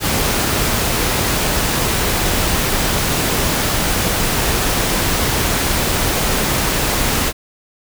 pink noise, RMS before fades -17 dBFS, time 0-7.33 s, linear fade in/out 50 ms, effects none

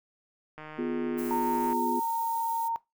click train, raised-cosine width 0.5 ms, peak -28 dBFS, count 178, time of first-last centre 0.58-1.729 s, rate 154 Hz
sine chord, F diminished, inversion second, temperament equal, 246.9 / 349.2 / 415.3 Hz, Cb4 / F4 / Ab4, 0 / 0 / 0 cents, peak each -31 / -32 / -36 dBFS, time 0.78-2 s, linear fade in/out 10 ms
violet noise, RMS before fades -43 dBFS, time 1.17-2.69 s, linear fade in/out 20 ms
sine tone, 918 Hz, A#5, 27 cents flat, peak -27 dBFS, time 1.31-2.76 s, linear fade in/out 0 ms
effects noise-tail reverb RT60 0.2 s tail -20 dB re dry

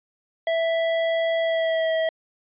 square tone with pitch glide, 659.3 to 645.7 Hz, E5 to E5, 0 to -36 cents, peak -21 dBFS, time 0.47-2.09 s, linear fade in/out 2 ms, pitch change -36 cents, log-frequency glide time 1.41-1.92 s, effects resampled to 8000 Hz

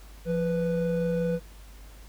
triangle tone pair together, 173.06 / 493.9 Hz, F3 / B4, -15 / 0 cents, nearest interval octave + tritone, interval 1815 cents, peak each -25 dBFS, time 0.25-1.4 s, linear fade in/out 50 ms, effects added 50 Hz sine -45 dBFS peak until 2.08 s + pink hiss -54 dBFS RMS until 2.08 s

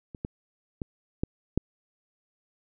clicks, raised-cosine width 3 ms, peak -27 / -18 / -19 / -13 / -10 dBFS, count 5, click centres 0.148 / 0.249 / 0.818 / 1.235 / 1.576 s, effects none

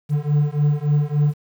triangle beating tone pair, 145.8 / 149.3 Hz, D3 / D3, -12 / +29 cents, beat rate 3.5 Hz, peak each -17 dBFS, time 0.09-1.34 s, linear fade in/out 50 ms, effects 8-bit

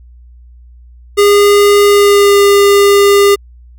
square tone with pitch glide, 407.9 to 402.7 Hz, G#4 to G4, -31 to +47 cents, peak -5 dBFS, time 1.17-3.36 s, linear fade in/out 20 ms, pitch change -22 cents, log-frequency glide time 1.87-2.39 s, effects added 60 Hz sine -35 dBFS peak until 3.78 s

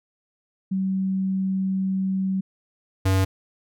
sine / square tone pair in turn, 190.6 / 95.3 Hz, G3 / G2, -48 / -48 cents, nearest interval octave, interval 1200 cents, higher first, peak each -21 / -18 dBFS, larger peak second, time 0.71-2.41 / 3.05-3.25 s, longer first, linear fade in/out 10 ms, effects none

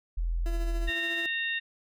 sine tone, 42.18 Hz, E1, 41 cents sharp, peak -26 dBFS, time 0.17-0.9 s, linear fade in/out 10 ms
30% pulse tone with tremolo, 337.4 Hz, E4, 40 cents sharp, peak -34 dBFS, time 0.46-1.26 s, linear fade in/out 0 ms, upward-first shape sine, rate 14 Hz, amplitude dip 40%
harmonic tone, 920 Hz, A#5, 23 cents flat, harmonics 2 / 3 / 4, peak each -30 / -34 / -36 dBFS, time 0.87-1.6 s, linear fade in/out 20 ms
effects none

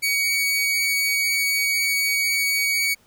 sawtooth tone, 2251 Hz, C#7, 26 cents sharp, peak -16 dBFS, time 0.02-2.95 s, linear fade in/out 20 ms, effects pink hiss -58 dBFS RMS until 3.06 s

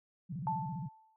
sine tone with vibrato, 155.56 Hz, D#3, in tune, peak -37 dBFS, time 0.29-0.89 s, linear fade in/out 20 ms, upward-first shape square, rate 15 Hz, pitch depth 240 cents each way
sine tone with exponential decay, 880 Hz, A5, in tune, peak -29 dBFS, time 0.47-1.16 s, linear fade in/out 1 ms, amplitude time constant 150 ms
effects none

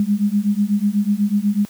sine beating tone pair, 201 / 209.1 Hz, G3 / G#3, +44 / +12 cents, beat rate 8.1 Hz, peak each -18 dBFS, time 0-1.65 s, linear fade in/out 0 ms, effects white hiss -46 dBFS RMS until 1.69 s + high-pass 80 Hz 12 dB/octave

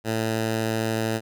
10% pulse tone, 111.7 Hz, A2, 27 cents sharp, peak -15 dBFS, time 0.04-1.21 s, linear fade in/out 50 ms, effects none

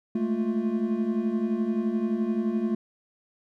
triangle tone cluster, 212.7 / 224.3 / 353 Hz, G#3 / A3 / F4, +42 / +34 / +19 cents, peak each -28 / -24 / -29 dBFS, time 0.15-2.75 s, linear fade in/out 5 ms, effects none

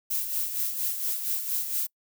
violet noise with tremolo, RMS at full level -27 dBFS, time 0.1-1.87 s, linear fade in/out 10 ms, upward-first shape sine, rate 4.3 Hz, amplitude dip 55%, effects noise-tail reverb RT60 0.1 s tail -26 dB re dry

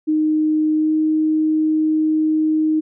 sine tone with pitch glide, 309.2 to 311.7 Hz, D#4 to D#4, -11 to +3 cents, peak -14 dBFS, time 0.07-2.81 s, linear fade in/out 20 ms, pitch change +14 cents, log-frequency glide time 0.75-0.93 s, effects none

